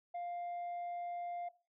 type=tone; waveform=sine; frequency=700 Hz; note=F5; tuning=4 cents sharp; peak=-36 dBFS; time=0.14-1.49 s; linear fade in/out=10 ms; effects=noise-tail reverb RT60 0.3 s tail -18 dB re dry + tanh soft clip ceiling -38 dBFS